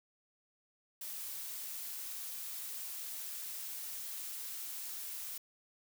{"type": "noise", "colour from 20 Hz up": "blue", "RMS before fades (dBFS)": -43, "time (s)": [1.01, 5.38], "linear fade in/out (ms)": 5, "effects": []}